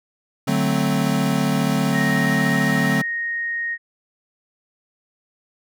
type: chord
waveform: square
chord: D dominant seventh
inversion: none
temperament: equal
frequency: 146.83 / 185 / 220 / 261.6 Hz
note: D3 / F#3 / A3 / C4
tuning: 0 / 0 / 0 / 0 cents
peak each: -24 dBFS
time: 0.47-3.02 s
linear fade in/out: 10 ms
type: tone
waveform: sine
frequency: 1864.7 Hz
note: A#6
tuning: in tune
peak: -22 dBFS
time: 1.92-3.78 s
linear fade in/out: 50 ms
effects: none